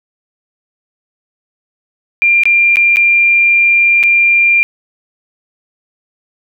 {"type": "tone with dropouts", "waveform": "sine", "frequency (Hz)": 2387, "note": "D7", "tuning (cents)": 28, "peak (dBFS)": -6, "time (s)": [2.22, 4.63], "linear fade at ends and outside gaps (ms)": 0, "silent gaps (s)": [[2.435, 2.455], [2.758, 2.769], [2.96, 2.969], [4.03, 4.036]], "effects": []}